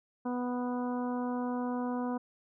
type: harmonic tone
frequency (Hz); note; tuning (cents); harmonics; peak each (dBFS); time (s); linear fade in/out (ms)
246.9; B3; 0; 1 / 2 / 3 / 4 / 5 / 6; -32 / -39 / -41 / -41 / -48 / -51; 0.25-2.18; 10
effects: none